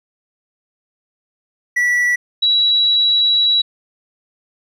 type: tone pair in turn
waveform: triangle / sine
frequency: 1952 / 3904 Hz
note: B6 / B7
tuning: -21 / -21 cents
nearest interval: octave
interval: 1200 cents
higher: second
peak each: -11 dBFS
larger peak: neither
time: 1.76-2.16 / 2.42-3.62 s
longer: second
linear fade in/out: 10 ms
effects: none